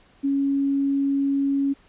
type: tone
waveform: sine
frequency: 277.2 Hz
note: C#4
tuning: in tune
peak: -19 dBFS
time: 0.23-1.74 s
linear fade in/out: 20 ms
effects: pink hiss -56 dBFS RMS until 1.88 s + resampled to 8000 Hz